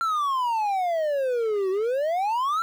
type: exponential two-way sweep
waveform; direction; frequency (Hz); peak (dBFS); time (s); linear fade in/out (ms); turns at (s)
triangle; down then up; 1373 to 370 to 1373; -20; 0.01-2.62; 0; 1.7
effects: 9-bit